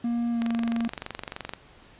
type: tone with pitch glide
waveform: triangle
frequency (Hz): 235.9 to 231.6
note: A#3 to A#3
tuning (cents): +21 to -11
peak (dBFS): -22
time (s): 0.04-0.88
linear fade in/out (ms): 5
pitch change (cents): -32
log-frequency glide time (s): 0.31-0.41
type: click train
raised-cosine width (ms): 0.3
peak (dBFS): -17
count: 27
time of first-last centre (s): 0.42-1.536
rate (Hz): 23.3
effects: pink hiss -53 dBFS RMS until 1.99 s + resampled to 8000 Hz